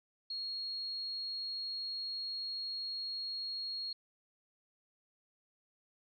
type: tone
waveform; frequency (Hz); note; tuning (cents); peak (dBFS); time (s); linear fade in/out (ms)
sine; 4293; C8; +44; -37; 0.3-3.93; 5
effects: none